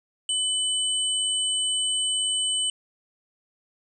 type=tone pair together; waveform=sine; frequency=3000 / 8301 Hz; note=F#7 / C9; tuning=+23 / -15 cents; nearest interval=octave + tritone; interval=1762 cents; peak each=-24 / -27 dBFS; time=0.29-2.7 s; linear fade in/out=2 ms; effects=none